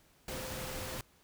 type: tone in noise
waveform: sine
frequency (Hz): 518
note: C5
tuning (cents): -17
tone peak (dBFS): -46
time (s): 0.3-0.97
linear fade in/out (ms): 2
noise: pink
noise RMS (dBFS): -41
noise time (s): 0.28-1.01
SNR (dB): -8
effects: pink hiss -66 dBFS RMS until 1.23 s